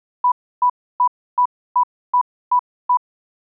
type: tone bursts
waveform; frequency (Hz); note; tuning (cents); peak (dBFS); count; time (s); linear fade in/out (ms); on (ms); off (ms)
sine; 987.8; B5; 0; -11; 8; 0.24-2.972; 5; 79; 300
effects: none